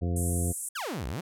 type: harmonic tone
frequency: 87 Hz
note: F2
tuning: 6 cents flat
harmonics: 1 / 2 / 3 / 4 / 5 / 6 / 8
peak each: -27 / -33 / -37 / -39 / -41 / -43 / -45 dBFS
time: 0.01-0.53 s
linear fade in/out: 20 ms
type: band-pass noise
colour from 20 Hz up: pink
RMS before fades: -36 dBFS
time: 0.16-0.69 s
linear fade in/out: 5 ms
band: 8000 to 11000 Hz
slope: 48 dB/octave
type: exponential two-way sweep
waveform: sawtooth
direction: down then up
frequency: 1768 to 54.2 to 201.1 Hz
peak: -28 dBFS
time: 0.75-1.21 s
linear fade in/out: 10 ms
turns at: 1.07 s
effects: none